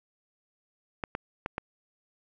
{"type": "clicks", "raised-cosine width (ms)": 0.5, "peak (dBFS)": -16, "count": 4, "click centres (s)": [1.038, 1.151, 1.461, 1.581], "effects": []}